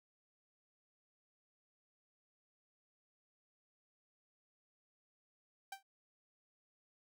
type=tone with exponential decay; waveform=sawtooth; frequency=781 Hz; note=G5; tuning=7 cents flat; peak=-37 dBFS; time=5.72-5.83 s; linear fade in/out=5 ms; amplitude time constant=23 ms; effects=none